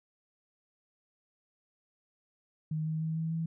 sine tone with pitch steps, 156.1 / 157.91 / 159.75 / 161.6 / 163.48 Hz, D#3 / D#3 / D#3 / E3 / E3, +6 / +26 / +46 / -34 / -14 cents, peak -30 dBFS, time 2.71-3.46 s, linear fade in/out 5 ms, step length 150 ms, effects none

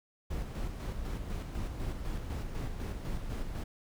brown noise with tremolo, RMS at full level -35 dBFS, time 0.3-3.64 s, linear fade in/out 10 ms, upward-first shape square, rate 4 Hz, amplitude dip 40%, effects none

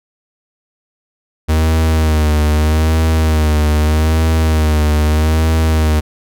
45% pulse tone with vibrato, 77.78 Hz, D#2, in tune, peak -10 dBFS, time 1.48-6.01 s, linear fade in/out 20 ms, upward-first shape sine, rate 0.8 Hz, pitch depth 49 cents each way, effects none

